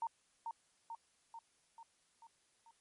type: tone with echo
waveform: sine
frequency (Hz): 917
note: A#5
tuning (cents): -29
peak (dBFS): -35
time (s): 0.02-0.07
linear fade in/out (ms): 2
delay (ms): 440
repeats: 6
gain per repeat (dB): -4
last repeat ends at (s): 2.71
effects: white hiss -74 dBFS RMS until 2.8 s + MP3 48 kbps